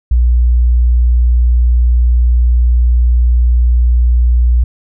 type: tone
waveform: sine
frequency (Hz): 60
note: B1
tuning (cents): -49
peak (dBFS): -6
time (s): 0.11-4.64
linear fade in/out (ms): 5
effects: none